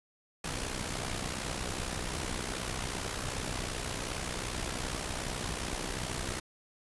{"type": "noise with amplitude modulation", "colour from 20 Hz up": "pink", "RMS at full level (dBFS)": -33, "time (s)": [0.44, 6.4], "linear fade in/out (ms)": 5, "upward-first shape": "sine", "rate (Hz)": 62.6, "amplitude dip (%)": 65, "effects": ["resampled to 24000 Hz"]}